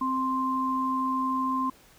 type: tone pair together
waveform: sine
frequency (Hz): 261.8 / 1047.8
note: C4 / C6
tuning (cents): +1 / +2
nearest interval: 2 octaves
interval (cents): 2401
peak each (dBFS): -29 / -26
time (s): 0.01-1.7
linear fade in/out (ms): 5
effects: pink hiss -56 dBFS RMS until 1.98 s